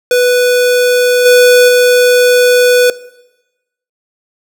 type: tone with level steps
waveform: square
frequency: 493.9 Hz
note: B4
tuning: in tune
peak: -7 / -3 / -5 dBFS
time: 0.11-2.9 s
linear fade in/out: 2 ms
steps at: 1.25 / 1.68 s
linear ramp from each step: 10 ms
effects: noise-tail reverb RT60 1.0 s tail -19 dB re dry